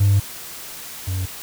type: tone pair in turn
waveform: triangle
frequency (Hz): 99.9 / 92.81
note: G2 / F#2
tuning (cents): +33 / +6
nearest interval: minor second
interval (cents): 127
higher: first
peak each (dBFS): -9 / -19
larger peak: first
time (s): 0-0.2 / 1.07-1.26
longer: first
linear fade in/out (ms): 10
effects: tanh soft clip ceiling -8 dBFS + white hiss -35 dBFS RMS until 1.42 s